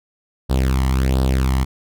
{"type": "tone with flanger", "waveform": "sawtooth", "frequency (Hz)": 65.41, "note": "C2", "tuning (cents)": 0, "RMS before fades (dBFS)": -17, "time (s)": [0.49, 1.65], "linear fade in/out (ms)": 20, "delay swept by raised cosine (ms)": [0.22, 1], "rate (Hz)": 1.4, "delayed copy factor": 0.7, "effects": []}